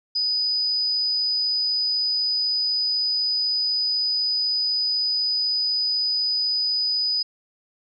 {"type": "tone", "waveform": "sine", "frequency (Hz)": 4978, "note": "D#8", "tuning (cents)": 0, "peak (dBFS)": -20, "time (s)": [0.15, 7.23], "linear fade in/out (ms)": 10, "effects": []}